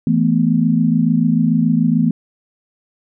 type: chord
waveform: sine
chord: E suspended fourth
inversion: none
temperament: equal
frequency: 164.81 / 220 / 246.9 Hz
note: E3 / A3 / B3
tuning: 0 / 0 / 0 cents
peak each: -16 dBFS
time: 0.07-2.11 s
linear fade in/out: 2 ms
effects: none